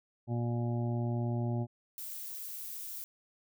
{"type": "harmonic tone", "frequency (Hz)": 118.9, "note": "A#2", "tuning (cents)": 35, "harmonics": [1, 2, 3, 5, 6, 7], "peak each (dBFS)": [-31, -37, -41, -45, -47, -48], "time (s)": [0.27, 1.67], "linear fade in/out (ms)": 50}
{"type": "noise", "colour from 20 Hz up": "violet", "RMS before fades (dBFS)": -42, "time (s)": [1.98, 3.04], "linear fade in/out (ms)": 0}
{"effects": []}